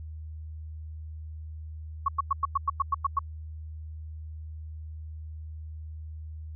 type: tone bursts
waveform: sine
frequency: 1108.7 Hz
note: C#6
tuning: in tune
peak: -21 dBFS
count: 10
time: 2.06-3.191 s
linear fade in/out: 5 ms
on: 24 ms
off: 99 ms
effects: added 78 Hz sine -37 dBFS peak until 6.55 s